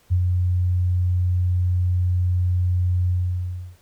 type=tone with ADSR envelope; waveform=sine; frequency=90 Hz; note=F#2; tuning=47 cents flat; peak=-14 dBFS; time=0.1-3.77 s; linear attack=25 ms; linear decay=68 ms; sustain=-3 dB; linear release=680 ms; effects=pink hiss -58 dBFS RMS until 3.81 s